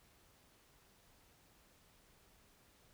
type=silence; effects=pink hiss -68 dBFS RMS until 2.93 s